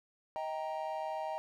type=chord; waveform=triangle; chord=Eb major; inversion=none; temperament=equal with one note detuned; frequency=631.3 / 784 / 932.3 Hz; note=Eb5 / G5 / Bb5; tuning=+25 / 0 / 0 cents; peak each=-37 / -38 / -39 dBFS; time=0.36-1.38 s; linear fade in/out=0 ms; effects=none